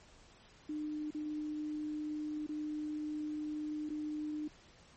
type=tone with dropouts; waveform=sine; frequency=302.7 Hz; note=D#4; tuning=48 cents flat; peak=-36 dBFS; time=0.69-4.48 s; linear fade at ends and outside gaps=5 ms; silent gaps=1.107-1.146 / 2.466-2.49 / 3.892-3.901 s; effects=pink hiss -61 dBFS RMS until 4.96 s + MP3 32 kbps